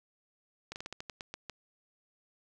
slowing click train, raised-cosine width 0.2 ms, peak -23 dBFS, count 10, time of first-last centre 0.72-1.497 s, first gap 39 ms, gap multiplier 1.19, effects none

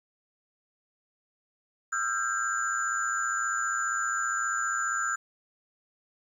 sine tone cluster, 1259 / 1354 / 1478 / 1596 / 7010 Hz, D#6 / E6 / F#6 / G6 / A8, +20 / +46 / -2 / +31 / -7 cents, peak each -38 / -30 / -39 / -31 / -35 dBFS, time 1.92-5.16 s, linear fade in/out 10 ms, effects 10-bit

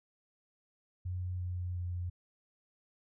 sine tone with pitch steps, 90.6 / 89.61 / 88.63 Hz, F#2 / F2 / F2, -36 / +45 / +26 cents, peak -34 dBFS, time 1.05-2.1 s, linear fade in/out 10 ms, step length 350 ms, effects none

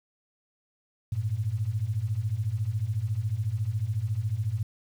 sine beating tone pair, 99 / 113 Hz, G2 / A2, +18 / +47 cents, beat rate 14 Hz, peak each -30 / -28 dBFS, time 1.12-4.63 s, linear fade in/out 5 ms, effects 9-bit

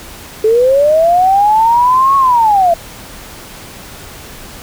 sine linear two-way sweep, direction up then down, 425.4 to 1109 to 660 Hz, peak -6 dBFS, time 0.44-2.74 s, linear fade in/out 5 ms, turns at 2.16 s, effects pink hiss -32 dBFS RMS until 4.62 s

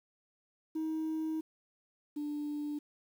sine tone pair in turn, 316.4 / 295.2 Hz, D#4 / D4, +29 / +9 cents, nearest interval minor second, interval 120 cents, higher first, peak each -30 / -33 dBFS, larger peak first, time 0.75-1.41 / 2.16-2.79 s, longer first, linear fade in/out 10 ms, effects tanh soft clip ceiling -31 dBFS + 10-bit

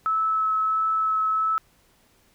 sine tone with vibrato, 1300 Hz, E6, 24 cents flat, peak -20 dBFS, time 0.06-1.58 s, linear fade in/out 0 ms, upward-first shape sine, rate 1.5 Hz, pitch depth 9 cents each way, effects pink hiss -61 dBFS RMS until 2.34 s

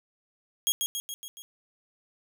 15% pulse tone with echo, 3282 Hz, G#7, 21 cents flat, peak -15 dBFS, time 0.67-0.72 s, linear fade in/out 0 ms, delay 140 ms, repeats 5, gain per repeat -4 dB, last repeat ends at 1.42 s, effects none

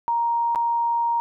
sine tone with dropouts, 936 Hz, A#5, 7 cents sharp, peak -19 dBFS, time 0.08-1.2 s, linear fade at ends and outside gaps 0 ms, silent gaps 0.549-0.558 s, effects none

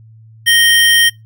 square tone pair together, 1864.7 / 3136 Hz, A#6 / G7, 0 / 0 cents, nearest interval major sixth, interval 900 cents, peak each -11 dBFS, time 0.46-1.1 s, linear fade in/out 20 ms, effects noise-tail reverb RT60 0.2 s tail -24 dB re dry + added 111 Hz sine -38 dBFS peak until 1.25 s

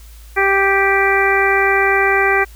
harmonic tone, 392 Hz, G4, in tune, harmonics 1 / 2 / 3 / 4 / 5 / 6, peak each -17 / -19 / -21 / -19 / -17 / -20 dBFS, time 0.36-2.45 s, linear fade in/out 20 ms, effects added 55 Hz sine -36 dBFS peak until 2.55 s + white hiss -47 dBFS RMS until 2.55 s

